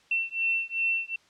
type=beating tone pair; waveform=sine; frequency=2696 / 2698.6 Hz; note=E7 / E7; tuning=+38 / +40 cents; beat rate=2.6 Hz; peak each=-28 dBFS; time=0.11-1.16 s; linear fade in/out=5 ms; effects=white hiss -61 dBFS RMS until 1.29 s + low-pass 5000 Hz 12 dB/octave